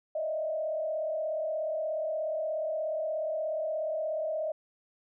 sine tone with frequency modulation, 627 Hz, D#5, 13 cents sharp, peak -29 dBFS, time 0.15-4.52 s, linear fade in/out 5 ms, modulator 36.8 Hz, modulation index 0.82, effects none

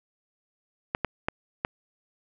clicks, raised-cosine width 0.5 ms, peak -10 dBFS, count 4, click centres 0.949 / 1.047 / 1.285 / 1.649 s, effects none

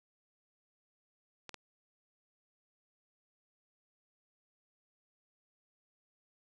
clicks, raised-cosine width 0.2 ms, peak -27 dBFS, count 2, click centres 1.493 / 1.543 s, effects none

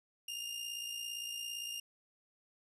sawtooth tone with amplitude modulation, 2814 Hz, F7, 12 cents sharp, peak -34 dBFS, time 0.28-1.8 s, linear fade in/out 5 ms, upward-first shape sine, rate 57.6 Hz, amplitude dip 50%, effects resampled to 32000 Hz

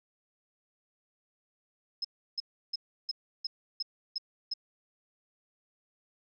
sine tone bursts, 5150 Hz, E8, 41 cents flat, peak -30 dBFS, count 8, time 2.02-4.538 s, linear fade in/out 5 ms, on 26 ms, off 330 ms, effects none

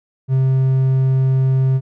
triangle tone, 132.1 Hz, C3, 17 cents sharp, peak -10 dBFS, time 0.28-1.81 s, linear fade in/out 50 ms, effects none

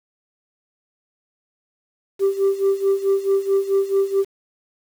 sine tone with tremolo, 392 Hz, G4, in tune, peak -11 dBFS, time 2.19-4.25 s, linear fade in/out 50 ms, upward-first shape sine, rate 4.6 Hz, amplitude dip 85%, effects tanh soft clip ceiling -12 dBFS + 7-bit

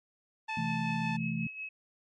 sawtooth tone, 880 Hz, A5, in tune, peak -31 dBFS, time 0.48-1.17 s, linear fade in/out 10 ms
sine tone with tremolo, 2571 Hz, E7, 44 cents flat, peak -35 dBFS, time 0.49-1.69 s, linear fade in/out 5 ms, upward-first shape sine, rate 5.5 Hz, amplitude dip 60%
sine chord, A minor, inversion first, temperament equal with one note detuned, 130.81 / 166.63 / 220 Hz, C3 / E3 / A3, 0 / +19 / 0 cents, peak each -38 / -34 / -34 dBFS, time 0.57-1.47 s, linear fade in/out 5 ms
effects low-pass 4000 Hz 12 dB/octave + MP3 48 kbps

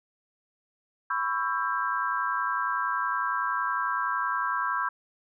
sine chord, C# half-diminished seventh, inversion third, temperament just, 997.9 / 1108.7 / 1330.5 / 1596.6 Hz, B5 / C#6 / E6 / G6, +18 / 0 / +16 / +31 cents, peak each -31 dBFS, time 1.1-4.89 s, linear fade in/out 5 ms, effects none

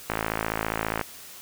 click train, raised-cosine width 0.5 ms, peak -10 dBFS, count 51, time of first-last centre 0.1-1.012 s, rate 54.8 Hz, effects white hiss -44 dBFS RMS until 1.41 s

